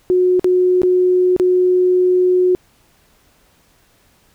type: tone with dropouts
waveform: sine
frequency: 364.3 Hz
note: F#4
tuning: 27 cents flat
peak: -10 dBFS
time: 0.1-2.55 s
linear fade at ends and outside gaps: 0 ms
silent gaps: 0.395-0.444 / 0.818-0.833 / 1.364-1.398 s
effects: pink hiss -55 dBFS RMS until 4.34 s